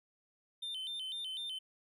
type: tone with vibrato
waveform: triangle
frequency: 3322 Hz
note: G#7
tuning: in tune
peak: -37 dBFS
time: 0.62-1.59 s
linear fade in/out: 10 ms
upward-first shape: square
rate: 4 Hz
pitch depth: 140 cents each way
effects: none